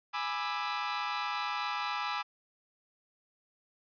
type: chord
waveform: sawtooth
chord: E dominant seventh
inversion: first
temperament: equal with one note detuned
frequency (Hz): 830.6 / 987.8 / 1191.1 / 1318.5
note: G#5 / B5 / D6 / E6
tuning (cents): 0 / 0 / +24 / 0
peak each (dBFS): -34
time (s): 0.13-2.23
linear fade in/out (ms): 20
effects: resampled to 11025 Hz